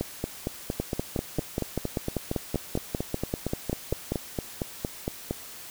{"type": "two click trains", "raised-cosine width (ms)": 2, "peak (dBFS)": [-13, -14], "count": [18, 24], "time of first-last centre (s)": [[0.8, 4.12], [0.01, 5.31]], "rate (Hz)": [5.12, 4.34], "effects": ["white hiss -43 dBFS RMS until 5.7 s"]}